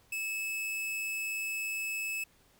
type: tone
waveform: 45% pulse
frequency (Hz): 2603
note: E7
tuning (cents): -22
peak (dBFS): -33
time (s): 0.12-2.24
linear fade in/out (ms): 5
effects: pink hiss -65 dBFS RMS until 2.59 s